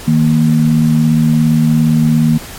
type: tone pair together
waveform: sine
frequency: 155.85 / 233.1 Hz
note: D#3 / A#3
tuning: +3 / 0 cents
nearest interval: perfect fifth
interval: 697 cents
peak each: -10 dBFS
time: 0.07-2.38 s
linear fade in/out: 10 ms
effects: pink hiss -30 dBFS RMS until 2.58 s + MP3 64 kbps